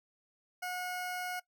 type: tone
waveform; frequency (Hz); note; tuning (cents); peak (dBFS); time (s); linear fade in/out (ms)
20% pulse; 725; F#5; -35; -31; 0.62-1.4; 10
effects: noise-tail reverb RT60 0.1 s tail -20 dB re dry